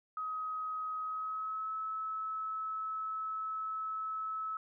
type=tone with pitch glide; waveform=sine; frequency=1265 to 1298.3 Hz; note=D#6 to E6; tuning=+28 to -27 cents; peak=-35 dBFS; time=0.17-4.57 s; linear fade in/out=2 ms; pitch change=+45 cents; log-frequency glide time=1.02-1.74 s; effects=none